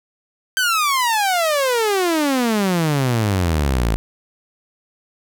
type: exponential sweep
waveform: sawtooth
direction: down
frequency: 1568 to 52.1 Hz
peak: -12 dBFS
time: 0.57-3.96 s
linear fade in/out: 0 ms
effects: none